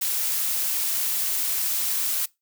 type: noise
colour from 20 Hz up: blue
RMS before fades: -25 dBFS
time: 0.01-2.26 s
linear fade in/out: 10 ms
effects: noise-tail reverb RT60 0.2 s tail -22 dB re dry